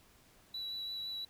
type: tone with vibrato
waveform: triangle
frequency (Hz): 3933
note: B7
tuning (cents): -8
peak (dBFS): -36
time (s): 0.54-1.25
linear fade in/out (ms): 5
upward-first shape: triangle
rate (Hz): 5.9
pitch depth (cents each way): 14
effects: tanh soft clip ceiling -34 dBFS + pink hiss -64 dBFS RMS until 1.29 s